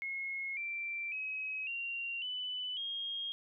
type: tone with pitch steps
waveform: sine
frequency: 2167 / 2350 / 2547 / 2762 / 2995 / 3247 Hz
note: C#7 / D7 / D#7 / F7 / F#7 / G#7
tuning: -40 / +1 / +40 / -20 / +20 / -40 cents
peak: -36 dBFS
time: 0.02-3.32 s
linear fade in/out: 0 ms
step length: 550 ms
effects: none